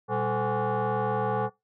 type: tone with frequency modulation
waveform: sine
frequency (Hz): 197.6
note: G3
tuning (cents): +14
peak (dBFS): -23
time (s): 0.08-1.5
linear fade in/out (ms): 50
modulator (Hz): 317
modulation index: 3
effects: noise-tail reverb RT60 0.2 s tail -22 dB re dry + tanh soft clip ceiling -20 dBFS